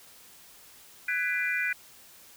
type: chord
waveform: sine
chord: G# half-diminished seventh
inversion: third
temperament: just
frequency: 1495.1 / 1661.2 / 1993.5 / 2392 Hz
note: F#6 / G#6 / B6 / D7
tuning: +18 / 0 / +16 / +31 cents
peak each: -31 / -35 / -31 / -31 dBFS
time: 1.08-1.73 s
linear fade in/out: 5 ms
effects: white hiss -53 dBFS RMS until 2.36 s